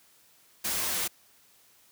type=noise with comb filter; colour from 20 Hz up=white; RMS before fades=-30 dBFS; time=0.64-1.08 s; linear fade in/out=10 ms; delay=7.1 ms; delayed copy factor=-1; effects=white hiss -61 dBFS RMS until 1.91 s + high-pass 60 Hz 12 dB/octave